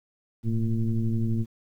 sine tone with frequency modulation, 110.1 Hz, A2, 2 cents sharp, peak -22 dBFS, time 0.43-1.46 s, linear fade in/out 50 ms, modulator 116 Hz, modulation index 1.2, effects 10-bit

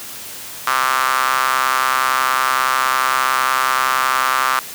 sawtooth tone with high-pass filter, 130.81 Hz, C3, in tune, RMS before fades -17 dBFS, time 0.67-4.59 s, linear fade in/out 0 ms, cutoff 1200 Hz, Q 4.4, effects white hiss -32 dBFS RMS until 4.74 s + high-pass 60 Hz 12 dB/octave

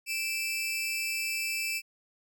sawtooth tone pair together, 2349 / 2637 Hz, D7 / E7, 0 / 0 cents, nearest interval major second, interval 200 cents, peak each -32 / -28 dBFS, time 0.06-1.82 s, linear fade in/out 50 ms, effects none

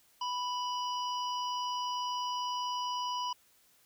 harmonic tone with a mistuned harmonic, 989 Hz, B5, 2 cents sharp, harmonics 1 / 3 / 5 / 6, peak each -33 / -40 / -46 / -48 dBFS, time 0.21-3.33 s, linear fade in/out 5 ms, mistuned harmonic 6, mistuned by -90 cents, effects white hiss -66 dBFS RMS until 3.85 s

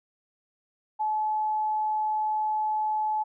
sine tone, 859 Hz, A5, 42 cents flat, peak -24 dBFS, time 0.99-3.24 s, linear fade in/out 20 ms, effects none

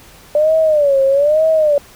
sine tone with vibrato, 587.3 Hz, D5, in tune, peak -9 dBFS, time 0.35-1.78 s, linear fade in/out 2 ms, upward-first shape sine, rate 1.1 Hz, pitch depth 150 cents each way, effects pink hiss -42 dBFS RMS until 1.95 s

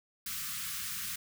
white band-stop noise, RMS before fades -38 dBFS, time 0.26-1.16 s, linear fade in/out 5 ms, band 220 to 1100 Hz, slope 96 dB/octave, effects none

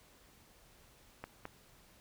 clicks, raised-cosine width 0.5 ms, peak -27 dBFS, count 2, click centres 1.24 / 1.454 s, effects pink hiss -63 dBFS RMS until 2 s

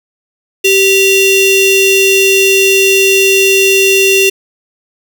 45% pulse ring-modulated tone, 1568 Hz, G6, in tune, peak -3 dBFS, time 0.64-4.3 s, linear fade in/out 10 ms, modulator 1180 Hz, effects none

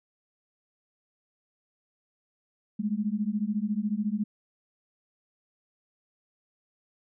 sine beating tone pair, 203 / 217 Hz, G#3 / A3, -39 / -24 cents, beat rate 14 Hz, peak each -29 dBFS, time 2.79-4.24 s, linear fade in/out 10 ms, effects none

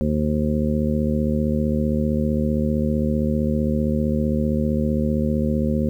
harmonic tone, 75.4 Hz, D2, 46 cents sharp, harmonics 1 / 2 / 3 / 4 / 5 / 6 / 7, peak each -25 / -25 / -21 / -34 / -30 / -36 / -28 dBFS, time 0.01-5.89 s, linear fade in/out 0 ms, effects 9-bit

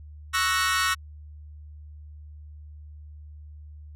sawtooth chord, F# dominant seventh, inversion second, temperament equal, 1108.7 / 1318.5 / 1480 / 1864.7 Hz, C#6 / E6 / F#6 / A#6, 0 / 0 / 0 / 0 cents, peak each -24 dBFS, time 0.33-0.95 s, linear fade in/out 20 ms, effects added 75 Hz sine -41 dBFS peak until 3.95 s + low-pass 12000 Hz 12 dB/octave

